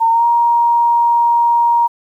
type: tone with pitch glide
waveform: sine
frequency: 912 to 941.4 Hz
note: A#5 to A#5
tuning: -38 to +17 cents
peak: -9 dBFS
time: 0-1.88 s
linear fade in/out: 20 ms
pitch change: +55 cents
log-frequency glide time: 0.1-0.25 s
effects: 8-bit